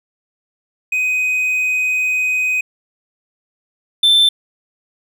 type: tone pair in turn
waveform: triangle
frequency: 2507 / 3545 Hz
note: D#7 / A7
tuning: +12 / +12 cents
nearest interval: tritone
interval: 600 cents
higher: second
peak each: -13 / -7 dBFS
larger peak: second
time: 0.92-2.61 / 4.03-4.29 s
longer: first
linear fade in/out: 5 ms
effects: none